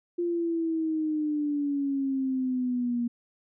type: exponential sweep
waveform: sine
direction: down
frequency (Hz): 349.2 to 236.6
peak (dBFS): -25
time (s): 0.18-3.08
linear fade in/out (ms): 10
effects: none